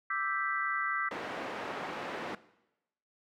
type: chord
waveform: sine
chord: E minor seventh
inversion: third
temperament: equal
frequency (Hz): 1174.7 / 1318.5 / 1568 / 1975.5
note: D6 / E6 / G6 / B6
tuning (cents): 0 / 0 / 0 / 0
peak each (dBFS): -36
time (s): 0.1-1.09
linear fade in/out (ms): 5
type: band-pass noise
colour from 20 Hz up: pink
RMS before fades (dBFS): -39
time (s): 1.11-2.35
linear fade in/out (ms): 2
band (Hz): 330 to 2000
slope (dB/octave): 12
effects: noise-tail reverb RT60 0.9 s tail -18 dB re dry